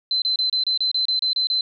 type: tone bursts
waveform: sine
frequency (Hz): 4064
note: B7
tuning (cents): +49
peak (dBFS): -18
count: 11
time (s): 0.11-1.61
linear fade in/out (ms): 2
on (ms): 110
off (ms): 29
effects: none